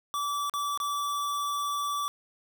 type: tone with dropouts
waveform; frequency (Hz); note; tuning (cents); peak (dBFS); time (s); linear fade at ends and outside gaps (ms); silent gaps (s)
square; 1156; D6; -28; -29; 0.14-2.08; 0; 0.497-0.538 / 0.775-0.801
effects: none